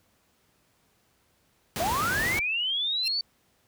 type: noise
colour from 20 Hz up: pink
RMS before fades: -31 dBFS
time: 1.76-2.39 s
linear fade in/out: 0 ms
type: linear sweep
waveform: sine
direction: up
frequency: 626 to 4571 Hz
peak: -25 dBFS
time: 1.8-3.21 s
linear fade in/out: 2 ms
type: tone with exponential growth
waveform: sawtooth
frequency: 2700 Hz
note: E7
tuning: 41 cents sharp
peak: -22 dBFS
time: 3-3.08 s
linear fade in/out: 5 ms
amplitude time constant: 16 ms
effects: pink hiss -67 dBFS RMS until 3.67 s + high-pass 60 Hz 12 dB/octave